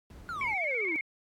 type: noise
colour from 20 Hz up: brown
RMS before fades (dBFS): -45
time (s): 0.1-0.54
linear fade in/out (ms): 2
type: exponential sweep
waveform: triangle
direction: down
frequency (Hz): 1457 to 301.1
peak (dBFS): -32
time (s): 0.29-0.96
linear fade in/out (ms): 0
type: tone with vibrato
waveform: sine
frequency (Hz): 2217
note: C#7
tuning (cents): 0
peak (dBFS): -29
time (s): 0.41-1.01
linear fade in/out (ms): 2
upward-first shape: triangle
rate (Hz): 15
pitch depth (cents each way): 89
type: clicks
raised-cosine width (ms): 0.3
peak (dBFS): -38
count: 10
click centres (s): 0.425 / 0.577 / 0.642 / 0.713 / 0.749 / 0.805 / 0.852 / 0.886 / 0.921 / 0.987
effects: high-pass 60 Hz 12 dB/octave + AAC 64 kbps